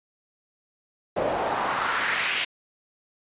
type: noise with band-pass filter sweep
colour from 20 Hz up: pink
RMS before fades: -26 dBFS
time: 1.16-2.45 s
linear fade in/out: 10 ms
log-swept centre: 530 to 2800 Hz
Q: 2.1
effects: resampled to 8000 Hz